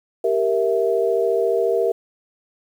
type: chord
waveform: sine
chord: E diminished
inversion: first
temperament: equal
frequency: 392 / 466.2 / 659.3 Hz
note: G4 / Bb4 / E5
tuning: 0 / 0 / 0 cents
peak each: -21 / -19 / -23 dBFS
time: 0.24-1.92 s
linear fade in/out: 5 ms
effects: 8-bit